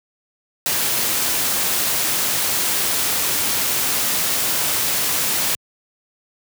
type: noise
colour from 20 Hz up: white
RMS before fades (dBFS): -20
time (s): 0.66-5.55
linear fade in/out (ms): 0
effects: high-pass 80 Hz 12 dB/octave